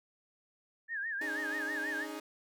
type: tone with vibrato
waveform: sine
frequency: 1718 Hz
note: A6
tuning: 42 cents flat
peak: -34 dBFS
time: 0.88-2.07 s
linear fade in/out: 50 ms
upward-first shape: sine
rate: 6.2 Hz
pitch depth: 140 cents each way
type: chord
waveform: sawtooth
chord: C# suspended second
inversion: none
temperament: equal with one note detuned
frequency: 283 / 311.1 / 415.3 Hz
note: C#4 / D#4 / G#4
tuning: +36 / 0 / 0 cents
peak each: -42 / -38 / -42 dBFS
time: 1.21-2.2 s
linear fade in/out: 5 ms
effects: none